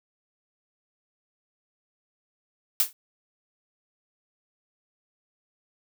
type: noise with exponential decay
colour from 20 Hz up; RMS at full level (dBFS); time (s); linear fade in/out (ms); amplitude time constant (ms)
blue; -17; 2.8-2.93; 1; 27
effects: none